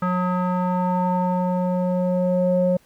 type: tone with low-pass filter sweep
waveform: square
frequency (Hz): 181.2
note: F#3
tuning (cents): -36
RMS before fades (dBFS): -21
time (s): 0.02-2.77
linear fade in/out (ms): 5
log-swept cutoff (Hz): 1300 to 520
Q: 4.5
effects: pink hiss -58 dBFS RMS until 2.85 s